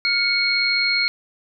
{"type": "tone cluster", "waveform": "sine", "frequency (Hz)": [1416, 2219, 4242], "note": ["F6", "C#7", "C8"], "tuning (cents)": [23, 1, 23], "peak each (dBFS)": [-28, -20, -20], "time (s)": [0.05, 1.08], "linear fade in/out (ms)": 0, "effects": []}